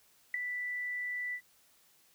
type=tone with ADSR envelope; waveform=sine; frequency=1975.5 Hz; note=B6; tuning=in tune; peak=-26 dBFS; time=0.34-1.41 s; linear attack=3 ms; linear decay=8 ms; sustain=-8 dB; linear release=72 ms; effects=white hiss -66 dBFS RMS until 2.14 s